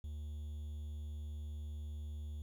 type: tone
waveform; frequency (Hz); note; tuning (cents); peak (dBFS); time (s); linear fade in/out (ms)
triangle; 75; D2; +37; -39; 0.04-2.42; 0
effects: 11-bit